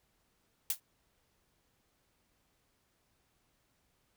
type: noise with exponential decay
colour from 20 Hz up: blue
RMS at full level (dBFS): -27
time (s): 0.7-0.8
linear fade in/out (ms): 2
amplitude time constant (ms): 20
effects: pink hiss -75 dBFS RMS until 4.16 s